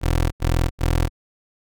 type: tone bursts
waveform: 20% pulse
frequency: 41.86 Hz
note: E1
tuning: 27 cents sharp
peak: -12 dBFS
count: 3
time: 0.01-1.096 s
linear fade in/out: 50 ms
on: 310 ms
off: 78 ms
effects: none